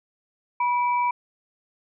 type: tone pair together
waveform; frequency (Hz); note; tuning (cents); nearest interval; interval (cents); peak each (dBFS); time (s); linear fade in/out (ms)
sine; 976 / 2316; B5 / D7; -21 / -25; octave + minor third; 1496; -20 / -31; 0.6-1.11; 5
effects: none